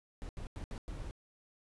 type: noise bursts at uneven times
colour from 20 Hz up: brown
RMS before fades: -42 dBFS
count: 5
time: 0.22-0.29 / 0.37-0.47 / 0.56-0.64 / 0.71-0.78 / 0.88-1.11 s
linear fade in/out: 0 ms
effects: resampled to 24000 Hz